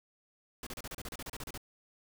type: noise bursts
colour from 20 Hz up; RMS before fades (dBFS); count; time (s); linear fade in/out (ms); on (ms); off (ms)
pink; -42; 14; 0.63-1.577; 2; 37; 33
effects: none